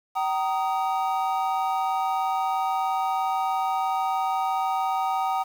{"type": "chord", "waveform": "triangle", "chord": "Eb major", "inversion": "first", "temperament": "equal with one note detuned", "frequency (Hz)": [766.1, 932.3, 1244.5], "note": ["G5", "Bb5", "Eb6"], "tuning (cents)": [-40, 0, 0], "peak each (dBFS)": [-23, -27, -28], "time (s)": [0.15, 5.44], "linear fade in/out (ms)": 20, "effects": ["8-bit"]}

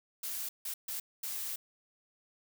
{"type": "noise bursts at uneven times", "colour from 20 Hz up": "blue", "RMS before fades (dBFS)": -38, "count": 4, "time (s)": [[0.23, 0.49], [0.65, 0.74], [0.88, 1], [1.23, 1.56]], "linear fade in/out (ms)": 5, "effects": []}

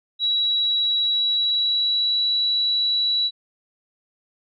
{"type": "tone with pitch glide", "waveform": "sine", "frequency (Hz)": [3895, 3924], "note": ["B7", "B7"], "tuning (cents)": [-25, -12], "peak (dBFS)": -18, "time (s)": [0.19, 3.31], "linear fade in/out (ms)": 50, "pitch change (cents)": 13, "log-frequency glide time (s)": [1.03, 2.24], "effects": []}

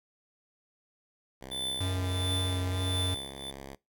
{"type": "tone with pitch glide", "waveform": "5% pulse", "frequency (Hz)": [65.7, 68.1], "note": ["C2", "C#2"], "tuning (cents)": [8, -30], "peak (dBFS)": -31, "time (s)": [1.41, 3.75], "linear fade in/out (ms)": 5, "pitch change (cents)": 62, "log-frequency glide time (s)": [1.8, 1.93]}
{"type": "tone with tremolo", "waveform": "square", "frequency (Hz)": 3520, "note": "A7", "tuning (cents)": 0, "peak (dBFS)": -30, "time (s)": [1.51, 3.51], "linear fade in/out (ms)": 10, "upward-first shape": "triangle", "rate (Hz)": 1.5, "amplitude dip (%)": 95}
{"type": "tone with vibrato", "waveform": "square", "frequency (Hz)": 92, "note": "F#2", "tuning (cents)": -9, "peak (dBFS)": -30, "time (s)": [1.8, 3.15], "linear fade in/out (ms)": 10, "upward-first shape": "sine", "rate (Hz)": 2.2, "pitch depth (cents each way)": 12}
{"effects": ["noise-tail reverb RT60 0.2 s tail -22 dB re dry"]}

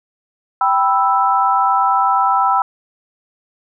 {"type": "chord", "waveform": "sine", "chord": "E minor", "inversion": "first", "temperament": "equal", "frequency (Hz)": [784, 987.8, 1318.5], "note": ["G5", "B5", "E6"], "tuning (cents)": [0, 0, 0], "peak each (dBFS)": -16, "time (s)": [0.61, 2.62], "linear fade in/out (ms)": 2, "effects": []}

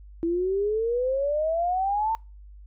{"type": "exponential sweep", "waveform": "sine", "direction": "up", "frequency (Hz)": [329.6, 910], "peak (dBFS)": -22, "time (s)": [0.23, 2.15], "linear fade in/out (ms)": 0, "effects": ["noise-tail reverb RT60 0.3 s tail -26 dB re dry", "added 50 Hz sine -43 dBFS peak until 2.66 s"]}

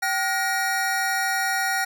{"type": "tone cluster", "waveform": "square", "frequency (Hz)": [771, 1436, 1880], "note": ["G5", "F6", "A#6"], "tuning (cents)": [-29, 48, 14], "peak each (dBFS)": -27, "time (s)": [0.02, 1.85], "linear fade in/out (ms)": 10, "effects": []}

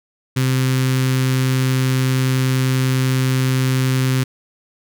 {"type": "tone with notch filter", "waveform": "sawtooth", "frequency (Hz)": 130.1, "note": "C3", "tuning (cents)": -9, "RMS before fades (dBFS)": -17, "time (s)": [0.36, 4.24], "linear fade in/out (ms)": 10, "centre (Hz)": 690, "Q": 0.61, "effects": []}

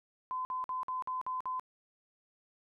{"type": "tone bursts", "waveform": "sine", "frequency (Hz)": 1021, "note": "C6", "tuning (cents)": -43, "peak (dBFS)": -33, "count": 7, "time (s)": [0.31, 1.596], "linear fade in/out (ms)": 0, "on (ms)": 140, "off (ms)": 51, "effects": []}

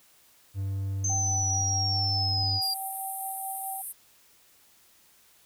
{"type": "tone", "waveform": "triangle", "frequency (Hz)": 97.4, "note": "G2", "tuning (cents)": -11, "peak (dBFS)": -26, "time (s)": [0.54, 2.61], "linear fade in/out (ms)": 50}
{"type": "linear sweep", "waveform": "sine", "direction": "down", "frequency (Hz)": [6280, 4753], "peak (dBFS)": -26, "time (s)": [1.04, 2.74], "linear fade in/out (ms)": 5}
{"type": "tone with tremolo", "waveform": "sine", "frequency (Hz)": 772, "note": "G5", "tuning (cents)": -27, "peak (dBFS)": -33, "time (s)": [1.09, 3.82], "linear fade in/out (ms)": 10, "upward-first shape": "sine", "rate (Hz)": 4.7, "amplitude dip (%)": 35}
{"type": "band-pass noise", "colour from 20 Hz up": "pink", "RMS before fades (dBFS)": -38, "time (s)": [2.61, 3.93], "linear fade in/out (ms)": 20, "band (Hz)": [8800, 14000], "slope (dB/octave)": 96}
{"effects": ["white hiss -60 dBFS RMS until 5.45 s"]}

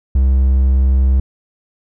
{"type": "tone", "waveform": "triangle", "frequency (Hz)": 65.8, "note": "C2", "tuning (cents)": 10, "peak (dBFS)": -7, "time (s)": [0.15, 1.2], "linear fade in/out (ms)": 5, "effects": []}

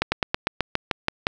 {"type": "slowing click train", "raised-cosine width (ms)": 0.3, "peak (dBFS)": -4, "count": 10, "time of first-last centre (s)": [0.02, 1.269], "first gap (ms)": 100, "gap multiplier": 1.08, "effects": []}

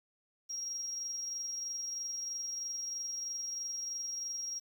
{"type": "tone with amplitude modulation", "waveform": "sine", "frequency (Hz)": 5620, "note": "F8", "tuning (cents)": 10, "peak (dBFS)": -34, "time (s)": [0.49, 4.6], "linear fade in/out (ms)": 20, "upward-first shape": "sine", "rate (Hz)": 23.1, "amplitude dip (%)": 35, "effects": ["tanh soft clip ceiling -30 dBFS", "10-bit"]}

